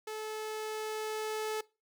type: tone with level ramp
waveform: sawtooth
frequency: 433 Hz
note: A4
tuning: 28 cents flat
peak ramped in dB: -34 to -29 dBFS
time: 0.07-1.61 s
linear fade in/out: 5 ms
effects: noise-tail reverb RT60 0.3 s tail -22 dB re dry